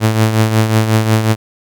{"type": "tone with tremolo", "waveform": "sawtooth", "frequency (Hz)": 110, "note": "A2", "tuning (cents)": 0, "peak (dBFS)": -3, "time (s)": [0, 1.36], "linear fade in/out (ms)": 50, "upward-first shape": "triangle", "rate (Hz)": 5.5, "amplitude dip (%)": 65, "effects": []}